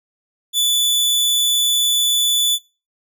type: tone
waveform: sawtooth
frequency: 3473 Hz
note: A7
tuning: 23 cents flat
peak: -11 dBFS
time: 0.53-2.59 s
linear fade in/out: 50 ms
effects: noise-tail reverb RT60 0.3 s tail -22 dB re dry